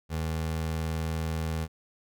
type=tone; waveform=25% pulse; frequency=80.1 Hz; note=E2; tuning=49 cents flat; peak=-25 dBFS; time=0.09-1.68 s; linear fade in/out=50 ms; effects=none